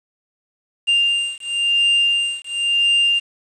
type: beating tone pair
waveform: triangle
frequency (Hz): 2796 / 2796.96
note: F7 / F7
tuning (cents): +1 / +2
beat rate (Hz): 0.96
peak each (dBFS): -17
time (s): 0.87-3.2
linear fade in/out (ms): 20
effects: resampled to 22050 Hz + 7-bit